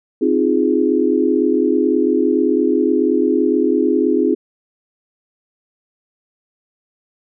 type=chord; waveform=sine; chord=F minor seventh; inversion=second; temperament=equal; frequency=261.6 / 311.1 / 349.2 / 415.3 Hz; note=C4 / Eb4 / F4 / Ab4; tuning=0 / 0 / 0 / 0 cents; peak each=-18 dBFS; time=0.21-4.35 s; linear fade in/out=10 ms; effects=none